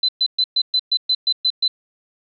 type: tone bursts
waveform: sine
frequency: 4034 Hz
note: B7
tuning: 36 cents sharp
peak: -14 dBFS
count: 10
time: 0.03-1.68 s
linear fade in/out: 5 ms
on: 57 ms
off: 120 ms
effects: none